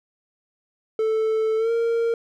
triangle tone with pitch glide, 440 to 462.4 Hz, A4 to A#4, 0 to -14 cents, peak -17 dBFS, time 0.99-2.14 s, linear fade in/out 2 ms, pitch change +86 cents, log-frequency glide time 1.57-1.71 s, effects none

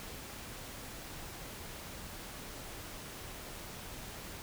silence, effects pink hiss -46 dBFS RMS until 4.42 s

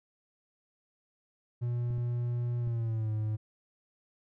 triangle tone with pitch glide, 120.5 to 107.98 Hz, B2 to A2, -42 to -32 cents, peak -27 dBFS, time 1.61-3.37 s, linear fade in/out 20 ms, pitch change -190 cents, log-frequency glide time 2.59-3.11 s
clicks, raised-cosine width 5 ms, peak -31 dBFS, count 3, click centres 1.905 / 1.981 / 2.674 s
effects none

